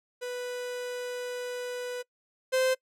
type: tone pair in turn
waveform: 45% pulse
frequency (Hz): 493.9 / 518.2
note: B4 / C5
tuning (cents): 0 / -17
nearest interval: minor second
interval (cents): 83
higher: second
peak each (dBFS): -33 / -23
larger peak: second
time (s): 0.21-2.03 / 2.52-2.75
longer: first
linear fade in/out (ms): 20
effects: noise-tail reverb RT60 0.1 s tail -24 dB re dry + low-pass 12000 Hz 12 dB/octave